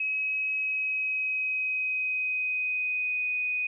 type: tone with pitch glide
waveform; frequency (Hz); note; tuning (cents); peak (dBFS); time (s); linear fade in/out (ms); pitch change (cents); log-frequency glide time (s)
sine; 2551 to 2491; D#7 to D#7; +43 to +1; -26; 0-3.67; 5; -42; 0.52-3.29
effects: none